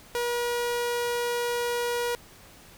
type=tone; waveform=sawtooth; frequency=480 Hz; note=B4; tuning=49 cents flat; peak=-22 dBFS; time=0.15-2.15 s; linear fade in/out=0 ms; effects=pink hiss -51 dBFS RMS until 2.77 s